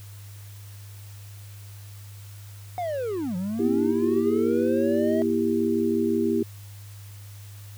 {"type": "linear two-way sweep", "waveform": "triangle", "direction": "down then up", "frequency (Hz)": [735, 174.61, 647], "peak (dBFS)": -24, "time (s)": [2.78, 5.22], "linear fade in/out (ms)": 0, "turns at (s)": 3.36}
{"type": "chord", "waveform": "sine", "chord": "E diminished", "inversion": "second", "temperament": "just", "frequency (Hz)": [237.3, 329.6, 395.6], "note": ["Bb3", "E4", "G4"], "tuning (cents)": [31, 0, 16], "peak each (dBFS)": -25, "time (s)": [3.59, 6.43], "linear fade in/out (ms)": 5}
{"effects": ["added 101 Hz sine -40 dBFS peak until 7.77 s", "white hiss -51 dBFS RMS until 7.77 s"]}